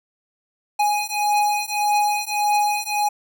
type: beating tone pair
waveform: square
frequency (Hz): 830.6 / 832.3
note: G#5 / G#5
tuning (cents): 0 / +4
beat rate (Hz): 1.7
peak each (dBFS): -22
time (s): 0.79-3.09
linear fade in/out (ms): 10
effects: none